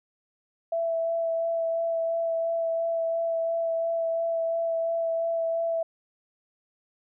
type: tone with vibrato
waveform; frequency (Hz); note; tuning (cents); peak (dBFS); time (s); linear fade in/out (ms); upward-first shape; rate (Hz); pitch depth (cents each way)
sine; 663; E5; +10; -24; 0.72-5.83; 5; sine; 2.9; 12
effects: none